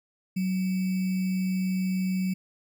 sine tone with sample-and-hold, 186.6 Hz, F#3, 15 cents sharp, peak -24 dBFS, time 0.36-2.34 s, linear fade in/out 10 ms, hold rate 2450 Hz, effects none

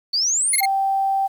sine exponential sweep, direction up, 4435 to 11760 Hz, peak -17 dBFS, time 0.13-0.61 s, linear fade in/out 10 ms
30% pulse tone bursts, 2138 Hz, C7, 37 cents sharp, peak -16 dBFS, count 3, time 0.53-0.657 s, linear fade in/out 5 ms, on 29 ms, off 20 ms
sine tone, 780 Hz, G5, 9 cents flat, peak -17 dBFS, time 0.6-1.28 s, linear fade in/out 20 ms
effects 8-bit

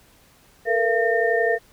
sine tone cluster, 445.6 / 477.1 / 680 / 1818 Hz, A4 / A#4 / F5 / A#6, +22 / +40 / -46 / -44 cents, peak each -23 dBFS, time 0.65-1.59 s, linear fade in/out 50 ms, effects pink hiss -55 dBFS RMS until 1.72 s

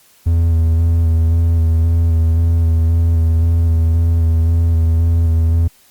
triangle tone with vibrato, 82.6 Hz, E2, 4 cents sharp, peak -8 dBFS, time 0.26-5.68 s, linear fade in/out 10 ms, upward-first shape square, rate 1.9 Hz, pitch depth 18 cents each way, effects white hiss -50 dBFS RMS until 5.9 s + Opus 48 kbps

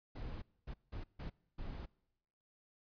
brown noise bursts at uneven times, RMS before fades -44 dBFS, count 5, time 0.15-0.42 / 0.67-0.74 / 0.92-1.04 / 1.19-1.3 / 1.58-1.86 s, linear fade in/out 10 ms, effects noise-tail reverb RT60 1.0 s tail -25 dB re dry + resampled to 11025 Hz

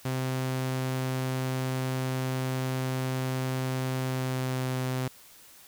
sawtooth tone with pitch glide, 130 to 128.73 Hz, C3 to C3, -11 to -28 cents, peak -24 dBFS, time 0.05-5.08 s, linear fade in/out 5 ms, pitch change -17 cents, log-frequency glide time 3.99-4.79 s, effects white hiss -53 dBFS RMS until 5.67 s

